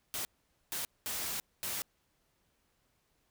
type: noise bursts at uneven times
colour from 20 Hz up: white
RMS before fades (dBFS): -37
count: 4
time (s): 0.14-0.25 / 0.72-0.85 / 1.06-1.4 / 1.63-1.82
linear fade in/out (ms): 0
effects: pink hiss -75 dBFS RMS until 3.3 s